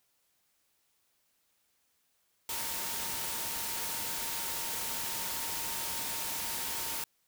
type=tone in noise; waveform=sine; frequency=918 Hz; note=A#5; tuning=27 cents flat; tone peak=-46 dBFS; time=2.49-7.04 s; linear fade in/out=2 ms; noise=white; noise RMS=-36 dBFS; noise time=2.49-7.04 s; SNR=-13 dB; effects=white hiss -74 dBFS RMS until 7.27 s